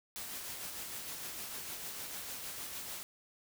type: noise with tremolo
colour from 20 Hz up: white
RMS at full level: -42 dBFS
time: 0.16-3.03 s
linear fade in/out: 0 ms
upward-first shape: sine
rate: 6.6 Hz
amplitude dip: 30%
effects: none